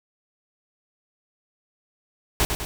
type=noise with echo; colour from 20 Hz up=pink; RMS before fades=-20 dBFS; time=2.4-2.45 s; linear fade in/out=0 ms; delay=100 ms; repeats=2; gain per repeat=-5 dB; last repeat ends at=2.65 s; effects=none